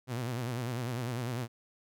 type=tone with vibrato; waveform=sawtooth; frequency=121.7 Hz; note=B2; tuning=25 cents flat; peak=-29 dBFS; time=0.07-1.48 s; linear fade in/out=50 ms; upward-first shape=sine; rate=10 Hz; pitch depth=110 cents each way; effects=none